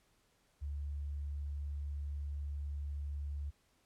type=tone; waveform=sine; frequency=72 Hz; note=D2; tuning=34 cents flat; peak=-37 dBFS; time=0.61-3.51 s; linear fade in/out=20 ms; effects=pink hiss -73 dBFS RMS until 3.85 s + low-pass 12000 Hz 12 dB/octave